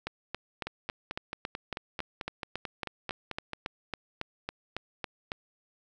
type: two click trains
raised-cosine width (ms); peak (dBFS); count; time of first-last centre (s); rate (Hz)
0.3; -19 / -17; 14 / 20; 0.67-3.533 / 0.07-5.319; 4.54 / 3.62
effects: none